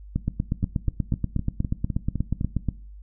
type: two click trains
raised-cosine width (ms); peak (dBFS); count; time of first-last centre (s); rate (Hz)
5; -11 / -14; 22 / 8; 0.16-2.687 / 0.63-2.411; 8.31 / 3.93
effects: noise-tail reverb RT60 0.4 s tail -18 dB re dry + added 50 Hz sine -40 dBFS peak until 3.02 s